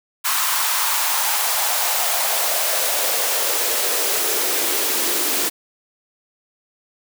white noise with high-pass filter sweep, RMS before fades -20 dBFS, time 0.24-5.5 s, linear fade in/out 20 ms, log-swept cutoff 1100 to 310 Hz, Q 2.9, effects none

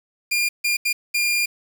sawtooth tone bursts at uneven times, 2406 Hz, D7, 41 cents sharp, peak -15 dBFS, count 4, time 0.31-0.49 / 0.64-0.77 / 0.85-0.93 / 1.14-1.46 s, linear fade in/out 10 ms, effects 7-bit

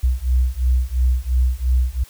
sine beating tone pair, 61.5 / 64.4 Hz, B1 / C2, -7 / -27 cents, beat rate 2.9 Hz, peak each -18 dBFS, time 0.03-2.04 s, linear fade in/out 10 ms, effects white hiss -47 dBFS RMS until 2.09 s

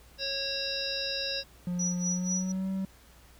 harmonic tone, 548 Hz, C#5, 20 cents flat, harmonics 1 / 3 / 5 / 7 / 9 / 10, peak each -38 / -41 / -39 / -36 / -35 / -38 dBFS, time 0.18-1.44 s, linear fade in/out 50 ms
triangle tone with pitch glide, 177.6 to 191.45 Hz, F3 to G3, +29 to -41 cents, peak -27 dBFS, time 1.67-2.85 s, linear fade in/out 2 ms, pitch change +130 cents, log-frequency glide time 2.06-2.7 s
sine tone with tremolo, 5860 Hz, F#8, 18 cents flat, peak -28 dBFS, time 1.79-2.52 s, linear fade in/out 5 ms, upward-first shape sine, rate 4.1 Hz, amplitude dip 90%
effects added 60 Hz sine -56 dBFS peak until 3.39 s + pink hiss -58 dBFS RMS until 3.39 s

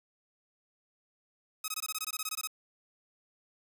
5% pulse tone bursts, 1270 Hz, D#6, 35 cents sharp, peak -21 dBFS, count 14, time 1.64-2.474 s, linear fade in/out 5 ms, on 41 ms, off 20 ms, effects none

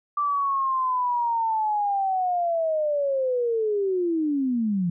sine linear sweep, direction down, 1174.7 to 167.3 Hz, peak -21 dBFS, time 0.17-4.9 s, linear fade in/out 5 ms, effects none

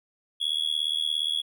triangle tone with amplitude modulation, 3354 Hz, G#7, 16 cents sharp, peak -19 dBFS, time 0.4-1.42 s, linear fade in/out 20 ms, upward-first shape sine, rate 77.2 Hz, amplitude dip 100%, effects none

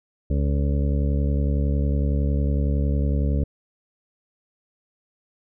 harmonic tone, 70.9 Hz, C#2, 40 cents sharp, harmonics 1 / 2 / 3 / 4 / 6 / 7 / 8, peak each -20 / -26 / -30 / -32 / -36 / -37 / -38 dBFS, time 0.3-3.44 s, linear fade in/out 5 ms, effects none

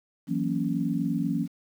sine chord, F# dominant seventh, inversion third, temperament equal, 164.81 / 185 / 233.1 / 277.2 Hz, E3 / F#3 / A#3 / C#4, 0 / 0 / 0 / 0 cents, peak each -30 / -31 / -30 / -29 dBFS, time 0.27-1.48 s, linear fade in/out 50 ms, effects 9-bit

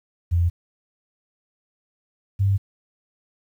sine tone pair in turn, 86 / 98.45 Hz, F2 / G2, -26 / +8 cents, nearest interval major second, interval 234 cents, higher second, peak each -16 dBFS, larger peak neither, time 0.31-0.5 / 2.39-2.58 s, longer neither, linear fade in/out 20 ms, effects 9-bit

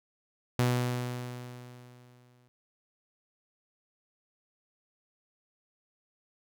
sawtooth tone with exponential decay, 123.47 Hz, B2, in tune, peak -19 dBFS, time 0.59-2.48 s, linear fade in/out 0 ms, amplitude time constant 410 ms, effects none

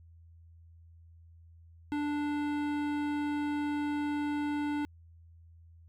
sine tone with hard clipping, 293.7 Hz, D4, in tune, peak -32 dBFS, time 1.92-4.85 s, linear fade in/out 0 ms, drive 16 dB, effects added 83 Hz sine -53 dBFS peak until 5.88 s

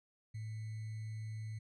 sine tone with sample-and-hold, 109.2 Hz, A2, 13 cents flat, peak -40 dBFS, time 0.34-1.59 s, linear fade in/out 10 ms, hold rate 2100 Hz, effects resampled to 22050 Hz

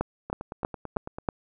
two click trains, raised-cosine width 1 ms, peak -11 / -21 dBFS, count 5 / 9, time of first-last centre 0.01-1.288 / 0.3-1.185 s, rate 3.13 / 9.04 Hz, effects none

